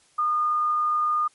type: tone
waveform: sine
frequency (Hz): 1220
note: D#6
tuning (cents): -34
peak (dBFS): -20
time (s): 0.18-1.28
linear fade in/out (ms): 10
effects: white hiss -60 dBFS RMS until 1.34 s + MP3 48 kbps